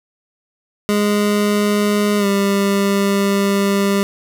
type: tone with pitch glide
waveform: 25% pulse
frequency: 206.8 to 199.06 Hz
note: G#3 to G3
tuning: -7 to +27 cents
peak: -10 dBFS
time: 0.89-4.03 s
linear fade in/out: 0 ms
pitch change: -66 cents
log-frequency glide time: 2.18-2.26 s
effects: none